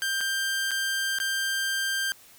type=tone with dropouts; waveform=sawtooth; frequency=1575 Hz; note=G6; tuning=8 cents sharp; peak=-22 dBFS; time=0.02-2.12 s; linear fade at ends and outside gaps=0 ms; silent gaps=0.207-0.211 / 0.709-0.715 / 1.186-1.201 s; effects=white hiss -53 dBFS RMS until 2.38 s